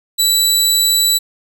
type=tone; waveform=20% pulse; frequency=3951 Hz; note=B7; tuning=in tune; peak=-5 dBFS; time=0.18-1.19 s; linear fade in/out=20 ms; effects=none